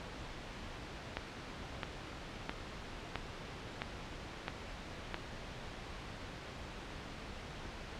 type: click train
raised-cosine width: 0.3 ms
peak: -19 dBFS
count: 7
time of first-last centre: 1.17-5.144 s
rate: 1.51 Hz
effects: pink hiss -46 dBFS RMS until 7.99 s + low-pass 4000 Hz 12 dB/octave